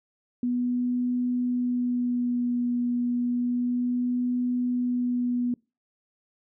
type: tone with vibrato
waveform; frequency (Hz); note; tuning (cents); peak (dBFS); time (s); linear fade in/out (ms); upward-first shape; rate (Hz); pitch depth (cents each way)
sine; 244.9; B3; -14; -23; 0.43-5.54; 2; sine; 0.31; 15
effects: noise-tail reverb RT60 0.3 s tail -26 dB re dry